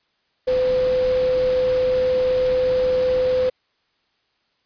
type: tone in noise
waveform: sine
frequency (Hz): 509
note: C5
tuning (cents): -48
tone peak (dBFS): -16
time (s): 0.47-3.5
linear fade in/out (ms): 10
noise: pink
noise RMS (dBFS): -33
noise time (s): 0.47-3.5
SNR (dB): +14
effects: white hiss -67 dBFS RMS until 4.65 s + resampled to 11025 Hz